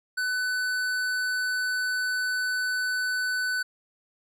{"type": "tone with hard clipping", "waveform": "sine", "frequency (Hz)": 1500, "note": "F#6", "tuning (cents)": 23, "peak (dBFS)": -27, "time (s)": [0.17, 3.63], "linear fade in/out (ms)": 10, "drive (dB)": 13, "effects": []}